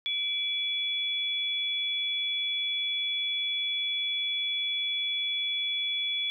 sine tone pair together, 2325 / 3405 Hz, D7 / G#7, -18 / +42 cents, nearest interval perfect fifth, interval 660 cents, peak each -34 / -28 dBFS, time 0.06-6.3 s, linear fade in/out 0 ms, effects none

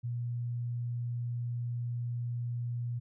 sine tone, 120 Hz, B2, 49 cents flat, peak -32 dBFS, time 0.03-3 s, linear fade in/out 20 ms, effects none

